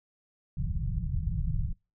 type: low-pass noise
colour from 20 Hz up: pink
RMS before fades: -30 dBFS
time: 0.57-1.73 s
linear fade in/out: 5 ms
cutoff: 180 Hz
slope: 96 dB/octave
effects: noise-tail reverb RT60 0.3 s tail -26 dB re dry